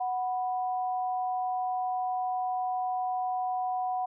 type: tone pair together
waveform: sine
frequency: 740 / 987.8 Hz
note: F#5 / B5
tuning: 0 / 0 cents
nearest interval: perfect fourth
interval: 500 cents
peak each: -28 / -38 dBFS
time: 0-4.06 s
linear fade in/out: 10 ms
effects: none